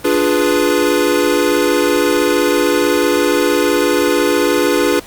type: chord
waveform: square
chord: D diminished seventh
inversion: none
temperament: equal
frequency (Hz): 293.7 / 349.2 / 415.3 / 493.9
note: D4 / F4 / Ab4 / Cb5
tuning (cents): 0 / 0 / 0 / 0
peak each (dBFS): -18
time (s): 0.04-5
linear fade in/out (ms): 10
effects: pink hiss -37 dBFS RMS until 5.06 s + Opus 32 kbps